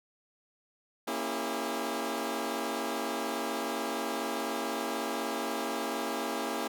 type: chord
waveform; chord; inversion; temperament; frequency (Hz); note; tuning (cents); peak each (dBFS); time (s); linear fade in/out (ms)
15% pulse; A# diminished seventh; none; equal with one note detuned; 233.1 / 277.2 / 329.6 / 402.3; A#3 / C#4 / E4 / G4; 0 / 0 / 0 / +45; -31; 1.07-6.68; 10
effects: none